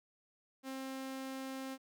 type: tone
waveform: sawtooth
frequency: 265.5 Hz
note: C4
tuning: 25 cents sharp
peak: -37 dBFS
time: 0.63-1.78 s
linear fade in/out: 50 ms
effects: none